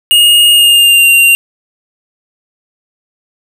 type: tone with pitch glide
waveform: square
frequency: 2856 to 2773 Hz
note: F7 to F7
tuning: +38 to -13 cents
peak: -4 dBFS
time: 0.11-1.35 s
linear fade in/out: 0 ms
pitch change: -51 cents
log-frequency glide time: 0.51-1.08 s
effects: none